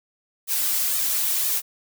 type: noise with flanger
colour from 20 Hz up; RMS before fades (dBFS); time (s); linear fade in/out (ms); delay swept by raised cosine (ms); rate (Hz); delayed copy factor
blue; -23; 0.47-1.62; 50; 1.6 to 4.3; 2; +0.9
effects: none